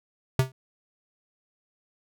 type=tone with exponential decay; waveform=square; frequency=130.81 Hz; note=C3; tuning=in tune; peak=-16 dBFS; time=0.39-0.52 s; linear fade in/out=2 ms; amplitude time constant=28 ms; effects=none